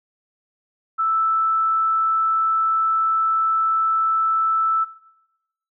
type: tone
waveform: sine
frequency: 1318.5 Hz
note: E6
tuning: in tune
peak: -17 dBFS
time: 0.98-4.85 s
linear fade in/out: 20 ms
effects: noise-tail reverb RT60 0.9 s tail -18 dB re dry